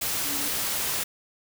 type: tone in noise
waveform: sine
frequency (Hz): 286.4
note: D4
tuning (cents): -43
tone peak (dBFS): -38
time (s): 0.24-0.49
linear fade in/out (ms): 10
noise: white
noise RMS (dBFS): -28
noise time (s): 0.01-1.04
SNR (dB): -13
effects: none